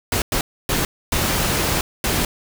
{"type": "noise bursts at uneven times", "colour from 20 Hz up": "pink", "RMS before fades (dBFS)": -20, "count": 5, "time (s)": [[0.12, 0.22], [0.32, 0.41], [0.69, 0.85], [1.12, 1.81], [2.04, 2.25]], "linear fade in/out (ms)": 2, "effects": []}